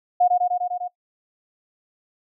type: tone with echo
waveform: sine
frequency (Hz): 718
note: F5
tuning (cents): +48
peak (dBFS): -13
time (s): 0.2-0.28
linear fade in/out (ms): 10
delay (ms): 100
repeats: 6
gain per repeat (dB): -2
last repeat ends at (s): 0.88
effects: noise-tail reverb RT60 0.1 s tail -21 dB re dry